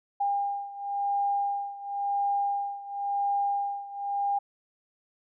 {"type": "beating tone pair", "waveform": "sine", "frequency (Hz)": [804, 804.95], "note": ["G5", "G5"], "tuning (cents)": [44, 46], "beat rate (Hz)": 0.95, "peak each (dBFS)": [-28, -31], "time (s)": [0.2, 4.39], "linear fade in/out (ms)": 10, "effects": []}